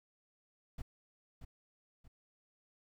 brown noise with echo, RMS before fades -41 dBFS, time 0.78-0.82 s, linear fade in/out 5 ms, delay 630 ms, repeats 2, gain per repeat -8 dB, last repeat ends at 2.08 s, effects none

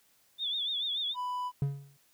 sine tone with vibrato, 3520 Hz, A7, in tune, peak -30 dBFS, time 0.38-1.16 s, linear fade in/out 50 ms, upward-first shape triangle, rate 6.9 Hz, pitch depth 110 cents each way
triangle tone, 993 Hz, B5, 9 cents sharp, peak -30 dBFS, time 1.14-1.52 s, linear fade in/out 50 ms
triangle tone with exponential decay, 140 Hz, C#3, 18 cents sharp, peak -22 dBFS, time 1.62-1.97 s, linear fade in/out 2 ms, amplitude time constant 75 ms
effects white hiss -67 dBFS RMS until 2.13 s

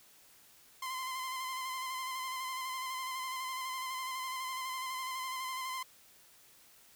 sawtooth tone with vibrato, 1037 Hz, C6, 16 cents flat, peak -33 dBFS, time 0.82-5.83 s, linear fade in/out 5 ms, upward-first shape square, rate 12 Hz, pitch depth 24 cents each way, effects white hiss -61 dBFS RMS until 6.95 s

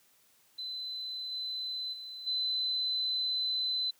sine tone with level steps, 4031 Hz, B7, 35 cents sharp, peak -36 / -34 / -41 / -29 dBFS, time 0.58-3.91 s, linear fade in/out 10 ms, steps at 1.31 / 1.92 / 2.26 s, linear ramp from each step 20 ms, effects white hiss -66 dBFS RMS until 3.99 s + high-pass 80 Hz 12 dB/octave

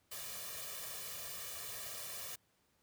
white noise with comb filter, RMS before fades -45 dBFS, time 0.11-2.36 s, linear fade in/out 10 ms, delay 1.7 ms, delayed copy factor +0.8, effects pink hiss -75 dBFS RMS until 2.82 s + high-pass 60 Hz 12 dB/octave

